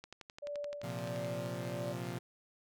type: click train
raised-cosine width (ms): 0.2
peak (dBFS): -30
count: 15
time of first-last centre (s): 0.04-1.247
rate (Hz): 11.6
type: tone with tremolo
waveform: sine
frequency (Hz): 581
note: D5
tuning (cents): -19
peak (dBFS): -37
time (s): 0.42-1.93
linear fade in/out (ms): 10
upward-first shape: sine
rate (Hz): 1.5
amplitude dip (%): 65
type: chord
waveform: sawtooth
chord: Bb suspended second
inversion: none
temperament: equal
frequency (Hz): 116.54 / 130.81 / 174.61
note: Bb2 / C3 / F3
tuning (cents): 0 / 0 / 0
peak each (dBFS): -39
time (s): 0.83-2.19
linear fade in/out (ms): 10
effects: none